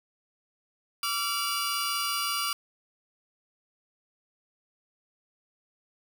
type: tone cluster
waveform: sawtooth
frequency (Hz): 1155 / 1369 / 2877 / 4780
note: D6 / F6 / F#7 / D8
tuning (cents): -29 / -35 / -49 / +30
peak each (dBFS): -29 / -30 / -31 / -30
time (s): 1.03-2.53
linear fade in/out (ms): 2
effects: 8-bit